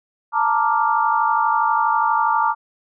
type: chord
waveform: sine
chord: Bb major seventh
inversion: third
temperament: equal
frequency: 880 / 932.3 / 1174.7 / 1396.9 Hz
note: A5 / Bb5 / D6 / F6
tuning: 0 / 0 / 0 / 0 cents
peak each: -20 / -20 / -20 / -25 dBFS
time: 0.32-2.55 s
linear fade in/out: 50 ms
effects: none